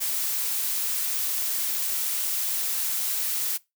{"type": "noise", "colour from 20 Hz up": "blue", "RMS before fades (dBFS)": -27, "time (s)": [0, 3.58], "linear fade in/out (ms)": 20, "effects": ["noise-tail reverb RT60 0.2 s tail -21 dB re dry"]}